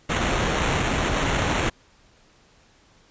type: noise with sample-and-hold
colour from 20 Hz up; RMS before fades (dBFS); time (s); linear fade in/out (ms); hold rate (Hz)
pink; -23; 0.09-1.7; 10; 4900
effects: pink hiss -57 dBFS RMS until 3.1 s + resampled to 16000 Hz